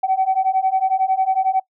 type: beating tone pair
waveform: sine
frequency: 755 / 766 Hz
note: F#5 / G5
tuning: +35 / -40 cents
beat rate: 11 Hz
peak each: -18 / -17 dBFS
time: 0.03-1.6 s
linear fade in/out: 10 ms
effects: noise-tail reverb RT60 0.1 s tail -22 dB re dry + tanh soft clip ceiling -9 dBFS